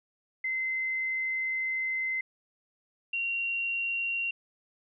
sine tone pair in turn, 2063 / 2754 Hz, C7 / F7, -25 / -25 cents, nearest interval perfect fourth, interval 500 cents, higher second, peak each -28 dBFS, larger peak neither, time 0.44-2.21 / 3.13-4.31 s, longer first, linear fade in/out 5 ms, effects none

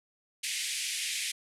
pink band-pass noise, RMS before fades -34 dBFS, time 0.43-1.32 s, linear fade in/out 10 ms, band 2000 to 11000 Hz, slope 48 dB/octave, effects none

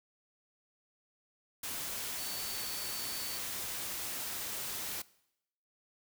sine tone in noise, 4497 Hz, C#8, 24 cents sharp, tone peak -44 dBFS, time 2.18-3.38 s, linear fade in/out 5 ms, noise white, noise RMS -39 dBFS, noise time 1.63-5.02 s, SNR -8 dB, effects noise-tail reverb RT60 0.8 s tail -21 dB re dry

